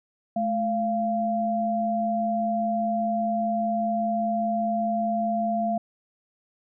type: tone pair together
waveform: sine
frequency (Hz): 216.1 / 688.9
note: A3 / F5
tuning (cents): -31 / -24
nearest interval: octave + minor sixth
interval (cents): 2007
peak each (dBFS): -27 / -24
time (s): 0.36-5.78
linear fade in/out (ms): 5
effects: none